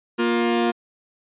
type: tone pair together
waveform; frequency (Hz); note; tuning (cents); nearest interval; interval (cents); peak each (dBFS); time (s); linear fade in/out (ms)
sawtooth; 235.7 / 353.2; A#3 / F4; +19 / +20; perfect fifth; 701; -17; 0.18-0.72; 20
effects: resampled to 8000 Hz